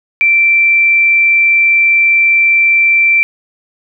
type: tone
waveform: sine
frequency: 2345 Hz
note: D7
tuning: 3 cents flat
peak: -6 dBFS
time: 0.21-3.23 s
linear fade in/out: 0 ms
effects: none